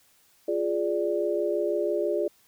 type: chord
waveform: sine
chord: D diminished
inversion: first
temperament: equal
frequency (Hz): 349.2 / 415.3 / 587.3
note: F4 / Ab4 / D5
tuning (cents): 0 / 0 / 0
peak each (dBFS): -28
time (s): 0.48-2.28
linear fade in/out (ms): 5
effects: white hiss -62 dBFS RMS until 2.47 s